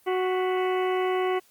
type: harmonic tone with a mistuned harmonic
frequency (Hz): 370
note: F#4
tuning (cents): 0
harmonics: 1 / 2 / 3 / 4 / 5 / 6 / 7 / 8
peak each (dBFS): -24 / -30 / -33 / -41 / -37 / -41 / -44 / -42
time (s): 0.06-1.4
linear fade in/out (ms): 20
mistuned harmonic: 5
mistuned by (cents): +120
effects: white hiss -60 dBFS RMS until 1.5 s + Opus 32 kbps